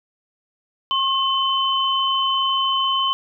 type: tone pair together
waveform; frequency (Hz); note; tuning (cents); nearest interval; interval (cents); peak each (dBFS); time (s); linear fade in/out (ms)
sine; 1076 / 3049; C6 / G7; +48 / -49; octave + tritone; 1803; -20; 0.91-3.13; 0
effects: none